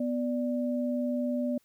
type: tone pair together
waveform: sine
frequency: 247.2 / 588 Hz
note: B3 / D5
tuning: +2 / +2 cents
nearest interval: octave + minor third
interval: 1500 cents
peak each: -28 / -33 dBFS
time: 0-1.58 s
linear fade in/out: 5 ms
effects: white hiss -69 dBFS RMS until 1.64 s